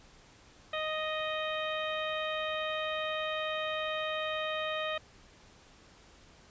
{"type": "harmonic tone", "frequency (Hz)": 622.3, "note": "D#5", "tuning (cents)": 0, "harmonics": [1, 2, 3, 4, 5, 6], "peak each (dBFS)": [-35, -38, -40, -41, -42, -43], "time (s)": [0.73, 4.98], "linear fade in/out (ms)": 5, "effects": ["pink hiss -58 dBFS RMS until 6.5 s", "resampled to 16000 Hz"]}